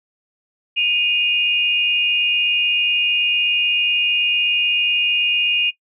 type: tone pair together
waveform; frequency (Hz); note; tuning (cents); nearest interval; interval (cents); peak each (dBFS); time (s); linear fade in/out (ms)
sine; 2479 / 2832; D#7 / F7; -7 / +23; major second; 230; -18; 0.76-5.71; 20
effects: noise-tail reverb RT60 0.1 s tail -18 dB re dry